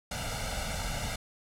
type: noise with comb filter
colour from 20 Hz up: pink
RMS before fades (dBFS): -34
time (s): 0.11-1.16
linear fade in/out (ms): 5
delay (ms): 1.4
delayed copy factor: +0.95
effects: low-pass 10000 Hz 12 dB/octave